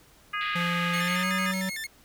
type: harmonic tone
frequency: 412.1 Hz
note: G#4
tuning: 13 cents flat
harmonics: 3 / 4 / 5 / 6 / 7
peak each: -31 / -33 / -35 / -37 / -38 dBFS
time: 0.33-1.52 s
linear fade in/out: 10 ms
type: band-pass noise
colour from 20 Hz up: pink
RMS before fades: -37 dBFS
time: 0.41-1.23 s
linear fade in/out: 0 ms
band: 1600 to 3900 Hz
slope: 48 dB/octave
type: tone with pitch glide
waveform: square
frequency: 172.6 to 188.22 Hz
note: F3 to F#3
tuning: -20 to +30 cents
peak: -29 dBFS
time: 0.55-1.7 s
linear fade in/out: 10 ms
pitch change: +150 cents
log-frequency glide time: 0.99-1.3 s
type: tone with vibrato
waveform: sawtooth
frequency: 1961 Hz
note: B6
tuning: 13 cents flat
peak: -29 dBFS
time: 0.93-1.87 s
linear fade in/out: 10 ms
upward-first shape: square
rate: 6.6 Hz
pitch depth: 170 cents each way
effects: pink hiss -57 dBFS RMS until 2.04 s